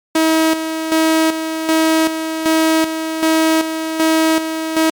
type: tone with tremolo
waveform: sawtooth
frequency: 320 Hz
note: D#4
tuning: 49 cents sharp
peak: -7 dBFS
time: 0.15-4.9 s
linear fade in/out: 5 ms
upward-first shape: square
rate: 1.3 Hz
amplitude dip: 60%
effects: MP3 96 kbps